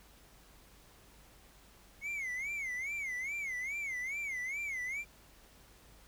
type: tone with vibrato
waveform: triangle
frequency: 2158 Hz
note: C#7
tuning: 47 cents flat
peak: -34 dBFS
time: 2.01-5.05 s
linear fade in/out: 50 ms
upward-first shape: sine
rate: 2.4 Hz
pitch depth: 160 cents each way
effects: added 50 Hz sine -63 dBFS peak until 6.07 s + pink hiss -61 dBFS RMS until 6.07 s